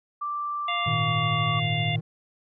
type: tone with pitch glide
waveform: sine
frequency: 1174.7 to 1141.3 Hz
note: D6 to D6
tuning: 0 to -50 cents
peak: -27 dBFS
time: 0.21-1.6 s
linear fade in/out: 10 ms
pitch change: -50 cents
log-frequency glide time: 0.82-1 s
type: harmonic tone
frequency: 698.5 Hz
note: F5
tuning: in tune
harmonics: 1 / 3 / 4 / 5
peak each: -32 / -31 / -32 / -33 dBFS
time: 0.68-1.96 s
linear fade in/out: 5 ms
type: chord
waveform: triangle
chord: Ab suspended second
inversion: none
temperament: equal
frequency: 103.83 / 116.54 / 155.56 Hz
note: Ab2 / Bb2 / Eb3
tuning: 0 / 0 / 0 cents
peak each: -32 / -26 / -26 dBFS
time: 0.86-2.01 s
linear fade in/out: 10 ms
effects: none